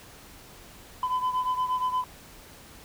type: beating tone pair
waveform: sine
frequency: 1008 / 1016.5 Hz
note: B5 / B5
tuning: +35 / +50 cents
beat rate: 8.5 Hz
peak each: -24 / -28 dBFS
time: 1.03-2.04 s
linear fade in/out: 2 ms
effects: tanh soft clip ceiling -22 dBFS + pink hiss -49 dBFS RMS until 2.84 s